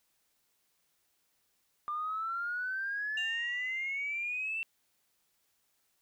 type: exponential sweep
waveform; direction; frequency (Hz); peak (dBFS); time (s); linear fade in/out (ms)
sine; up; 1189 to 2699; -32; 1.88-4.63; 0
type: tone with exponential decay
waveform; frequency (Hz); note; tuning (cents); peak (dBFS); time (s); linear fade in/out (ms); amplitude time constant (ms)
sine; 2794; F7; 0; -30; 3.17-4.6; 5; 310
effects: tanh soft clip ceiling -26 dBFS + white hiss -75 dBFS RMS until 6.01 s